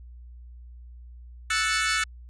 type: chord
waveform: sawtooth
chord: F# minor seventh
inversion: third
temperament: equal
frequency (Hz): 1318.5 / 1480 / 1760 / 2217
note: E6 / F#6 / A6 / C#7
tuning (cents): 0 / 0 / 0 / 0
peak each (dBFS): -25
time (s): 1.5-2.04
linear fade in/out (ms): 5
effects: added 60 Hz sine -42 dBFS peak until 2.29 s + resampled to 22050 Hz